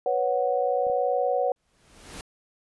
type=chord; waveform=sine; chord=B suspended second; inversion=none; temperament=equal; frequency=493.9 / 554.4 / 740 Hz; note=B4 / C#5 / F#5; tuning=0 / 0 / 0 cents; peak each=-26 dBFS; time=0.06-1.52 s; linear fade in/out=2 ms
type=clicks; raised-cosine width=2 ms; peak=-32 dBFS; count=2; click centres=0.868 / 0.899 s
type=noise with exponential growth; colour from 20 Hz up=pink; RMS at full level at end=-37 dBFS; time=1.56-2.21 s; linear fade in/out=1 ms; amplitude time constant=140 ms
effects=resampled to 24000 Hz